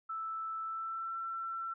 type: tone with pitch glide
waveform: sine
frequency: 1318.5 to 1344.7 Hz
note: E6 to E6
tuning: 0 to +34 cents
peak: -36 dBFS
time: 0.09-1.74 s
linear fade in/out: 10 ms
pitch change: +34 cents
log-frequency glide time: 0.63-1.14 s
effects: none